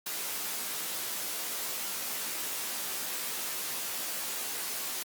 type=noise with comb filter; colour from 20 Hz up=white; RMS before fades=-35 dBFS; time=0.06-5.03 s; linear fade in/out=5 ms; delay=16 ms; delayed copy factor=+0.7; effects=high-pass 200 Hz 12 dB/octave + Opus 48 kbps